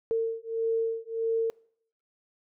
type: beating tone pair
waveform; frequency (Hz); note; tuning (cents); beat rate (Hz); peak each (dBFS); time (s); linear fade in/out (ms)
sine; 452.6 / 454.2; A4 / A#4; +49 / -45; 1.6; -29; 0.11-1.5; 0
effects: noise-tail reverb RT60 0.6 s tail -24 dB re dry